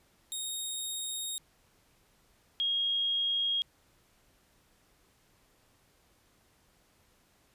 15% pulse / sine tone pair in turn, 3729 / 3266 Hz, A#7 / G#7, 0 / -30 cents, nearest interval major second, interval 230 cents, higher first, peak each -27 dBFS, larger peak neither, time 0.32-1.38 / 2.6-3.62 s, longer first, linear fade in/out 0 ms, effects pink hiss -67 dBFS RMS until 7.54 s + resampled to 32000 Hz

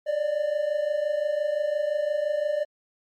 triangle tone pair together, 575 / 600.8 Hz, D5 / D5, -37 / +39 cents, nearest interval minor second, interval 76 cents, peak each -27 / -23 dBFS, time 0.06-2.65 s, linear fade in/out 20 ms, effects Opus 48 kbps

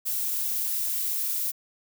violet noise, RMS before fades -28 dBFS, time 0.05-1.52 s, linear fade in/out 20 ms, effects none

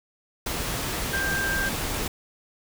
sine tone in noise, 1584 Hz, G6, 18 cents sharp, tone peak -25 dBFS, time 1.13-1.69 s, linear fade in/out 5 ms, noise pink, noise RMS -29 dBFS, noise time 0.46-2.08 s, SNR +1 dB, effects none

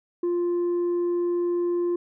sine tone, 349.2 Hz, F4, in tune, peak -19 dBFS, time 0.23-1.96 s, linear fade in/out 5 ms, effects tanh soft clip ceiling -21 dBFS

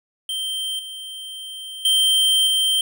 square tone with level steps, 3136 Hz, G7, in tune, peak -24 / -32 / -15 / -17 dBFS, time 0.29-2.81 s, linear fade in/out 2 ms, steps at 0.79 / 1.85 / 2.47 s, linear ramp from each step 2 ms, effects none

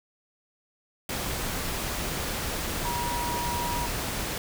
sine tone in noise, 959 Hz, A#5, 49 cents sharp, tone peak -30 dBFS, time 2.85-3.86 s, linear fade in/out 2 ms, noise pink, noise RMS -31 dBFS, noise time 1.09-4.38 s, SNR -2 dB, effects none

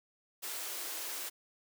white high-pass noise, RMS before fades -40 dBFS, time 0.42-1.3 s, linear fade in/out 20 ms, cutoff 290 Hz, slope 96 dB/octave, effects none

